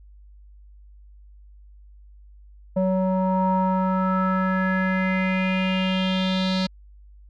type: tone with low-pass filter sweep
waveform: square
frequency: 187.4 Hz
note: F#3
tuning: 22 cents sharp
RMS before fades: -22 dBFS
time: 2.76-6.67 s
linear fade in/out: 10 ms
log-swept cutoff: 660 to 4300 Hz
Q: 5
effects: added 50 Hz sine -45 dBFS peak until 7.29 s